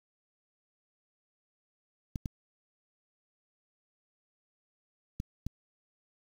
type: clicks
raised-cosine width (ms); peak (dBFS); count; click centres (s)
5; -22; 4; 2.158 / 2.258 / 5.201 / 5.466
effects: 8-bit